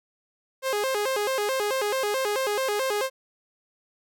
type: tone with vibrato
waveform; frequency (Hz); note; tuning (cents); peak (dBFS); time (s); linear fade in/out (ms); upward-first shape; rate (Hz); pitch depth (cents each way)
sawtooth; 468.1; A#4; +7; -20; 0.62-3.1; 50; square; 4.6; 210
effects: none